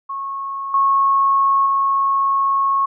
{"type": "tone with level steps", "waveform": "sine", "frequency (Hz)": 1096, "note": "C#6", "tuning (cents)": -20, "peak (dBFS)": [-23, -12, -14], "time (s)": [0.09, 2.86], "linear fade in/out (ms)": 10, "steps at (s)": [0.74, 1.66], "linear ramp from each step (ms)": 2, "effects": []}